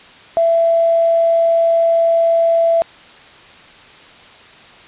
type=tone with quantisation; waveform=sine; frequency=667 Hz; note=E5; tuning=20 cents sharp; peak=-10 dBFS; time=0.37-2.82 s; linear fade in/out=0 ms; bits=5; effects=white hiss -41 dBFS RMS until 4.87 s + resampled to 8000 Hz